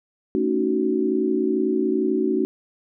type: chord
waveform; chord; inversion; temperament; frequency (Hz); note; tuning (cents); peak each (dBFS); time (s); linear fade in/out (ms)
sine; D# half-diminished seventh; second; just; 224 / 280 / 311.1 / 373.4; A3 / C#4 / D#4 / F#4; +31 / +18 / 0 / +16; -26 / -25 / -25 / -22; 0.35-2.45; 0
effects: none